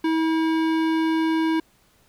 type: tone with hard clipping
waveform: sine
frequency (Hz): 322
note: E4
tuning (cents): -41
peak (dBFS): -21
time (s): 0.04-1.6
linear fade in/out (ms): 5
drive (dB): 17
effects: pink hiss -60 dBFS RMS until 2.08 s